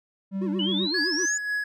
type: tone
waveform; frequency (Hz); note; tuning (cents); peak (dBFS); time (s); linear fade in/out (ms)
triangle; 194; G3; -18; -24; 0.31-0.89; 50
type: tone with vibrato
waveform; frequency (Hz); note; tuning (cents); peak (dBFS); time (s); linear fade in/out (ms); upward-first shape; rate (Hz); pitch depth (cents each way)
triangle; 329.6; E4; 0; -26; 0.41-1.26; 10; sine; 7.8; 230
type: exponential sweep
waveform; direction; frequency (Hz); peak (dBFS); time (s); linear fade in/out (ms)
sine; up; 2900 to 7040; -26; 0.59-1.38; 5
type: tone with tremolo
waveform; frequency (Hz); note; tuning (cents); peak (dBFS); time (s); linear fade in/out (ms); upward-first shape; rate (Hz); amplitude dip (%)
triangle; 1680; G#6; +19; -22; 0.94-1.64; 5; sine; 3.7; 50
effects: none